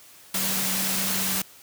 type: tone in noise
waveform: sine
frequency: 190.6 Hz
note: G3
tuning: 48 cents flat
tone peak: -33 dBFS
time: 0.34-1.42 s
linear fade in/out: 5 ms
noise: white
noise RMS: -26 dBFS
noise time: 0.34-1.42 s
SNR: -10 dB
effects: white hiss -50 dBFS RMS until 1.62 s + high-pass 60 Hz 12 dB/octave